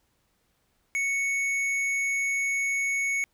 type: tone with hard clipping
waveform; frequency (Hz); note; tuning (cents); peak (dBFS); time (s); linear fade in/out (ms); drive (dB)
sine; 2217; C#7; 0; -26; 0.95-3.24; 0; 8
effects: pink hiss -71 dBFS RMS until 3.33 s